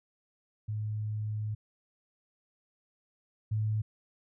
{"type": "tone pair in turn", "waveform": "sine", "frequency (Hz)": [106.9, 107.83], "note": ["A2", "A2"], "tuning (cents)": [-49, -34], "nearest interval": "unison", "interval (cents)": 15, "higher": "second", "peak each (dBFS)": [-31, -27], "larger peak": "second", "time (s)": [[0.68, 1.55], [3.51, 3.82]], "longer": "first", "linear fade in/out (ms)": 10, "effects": []}